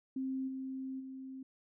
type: tone with level steps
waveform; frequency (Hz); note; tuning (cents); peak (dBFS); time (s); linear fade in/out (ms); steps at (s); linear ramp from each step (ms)
sine; 263.9; C4; +15; -34 / -38 / -43; 0.16-1.43; 5; 0.47 / 0.99; 20
effects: none